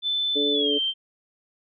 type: tone with pitch glide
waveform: sine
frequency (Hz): 3520 to 3136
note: A7 to G7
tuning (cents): 0 to 0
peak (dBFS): -22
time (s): 0.02-0.94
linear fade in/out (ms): 50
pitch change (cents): -200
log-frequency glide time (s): 0.52-0.73
type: harmonic tone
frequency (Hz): 144.5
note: D3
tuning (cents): -28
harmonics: 2 / 3 / 4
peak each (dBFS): -27 / -25 / -35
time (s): 0.35-0.79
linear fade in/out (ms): 20
effects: none